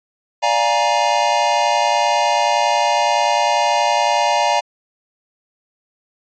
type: chord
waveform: square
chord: Bb dominant seventh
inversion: first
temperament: equal with one note detuned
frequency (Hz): 587.3 / 698.5 / 830.6 / 940.4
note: D5 / F5 / Ab5 / Bb5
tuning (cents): 0 / 0 / 0 / +15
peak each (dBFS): -22 / -21 / -20 / -19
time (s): 0.42-4.61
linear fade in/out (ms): 20
effects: resampled to 16000 Hz